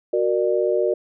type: chord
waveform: sine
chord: Gb augmented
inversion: none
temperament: equal with one note detuned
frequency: 370 / 466.2 / 597.9 Hz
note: Gb4 / Bb4 / D5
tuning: 0 / 0 / +31 cents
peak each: -21 / -22 / -22 dBFS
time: 0.13-0.94 s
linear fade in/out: 5 ms
effects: none